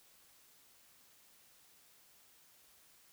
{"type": "silence", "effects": ["white hiss -65 dBFS RMS until 3.12 s"]}